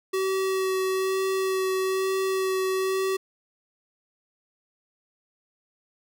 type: tone with vibrato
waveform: square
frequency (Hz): 380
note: F#4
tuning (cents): +46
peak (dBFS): -24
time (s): 0.13-3.17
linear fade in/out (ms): 10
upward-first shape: sine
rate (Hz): 1.1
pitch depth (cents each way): 11
effects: none